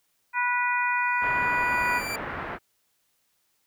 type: harmonic tone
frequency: 489.9 Hz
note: B4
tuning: 14 cents flat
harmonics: 2 / 3 / 4 / 5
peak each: -26 / -28 / -29 / -30 dBFS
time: 0.33-2.02 s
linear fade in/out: 50 ms
type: tone with exponential growth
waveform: sawtooth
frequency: 2349 Hz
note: D7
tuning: in tune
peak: -26 dBFS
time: 0.78-2.16 s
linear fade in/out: 5 ms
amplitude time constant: 300 ms
type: low-pass noise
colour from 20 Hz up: white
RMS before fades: -34 dBFS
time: 1.2-2.59 s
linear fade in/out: 50 ms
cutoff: 1800 Hz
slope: 24 dB/octave
effects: white hiss -71 dBFS RMS until 3.66 s